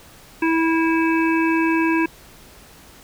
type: harmonic tone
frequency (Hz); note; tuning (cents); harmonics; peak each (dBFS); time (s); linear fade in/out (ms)
326.4; E4; -17; 1 / 3 / 5 / 7 / 8; -17 / -24 / -26 / -30 / -27; 0.42-2.06; 5
effects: pink hiss -46 dBFS RMS until 3.03 s